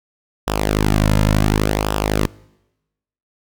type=tone with flanger; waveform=sawtooth; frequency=51.91 Hz; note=G#1; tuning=in tune; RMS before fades=-17 dBFS; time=0.47-2.27 s; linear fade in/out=10 ms; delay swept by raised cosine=0.46 to 2.66 ms; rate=0.69 Hz; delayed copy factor=-0.7; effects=noise-tail reverb RT60 1.0 s tail -24 dB re dry